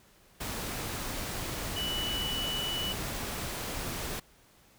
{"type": "tone in noise", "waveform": "sine", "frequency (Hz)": 2960, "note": "F#7", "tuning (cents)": 0, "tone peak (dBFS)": -32, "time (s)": [1.76, 2.93], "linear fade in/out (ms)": 10, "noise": "pink", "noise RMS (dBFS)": -36, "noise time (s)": [0.4, 4.2], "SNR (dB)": 1, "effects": ["pink hiss -61 dBFS RMS until 4.78 s"]}